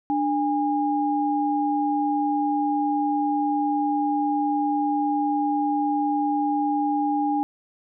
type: tone pair together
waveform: sine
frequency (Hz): 295 / 816.3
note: D4 / G#5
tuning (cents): +8 / -30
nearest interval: octave + tritone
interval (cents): 1762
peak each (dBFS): -23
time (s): 0.1-7.43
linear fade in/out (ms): 0
effects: none